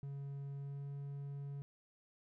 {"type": "tone with pitch glide", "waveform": "triangle", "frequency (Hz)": [139.7, 140.83], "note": ["C#3", "C#3"], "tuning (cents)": [14, 28], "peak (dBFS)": -40, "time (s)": [0.03, 1.62], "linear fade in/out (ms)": 0, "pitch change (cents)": 14, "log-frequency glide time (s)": [0.56, 0.88], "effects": []}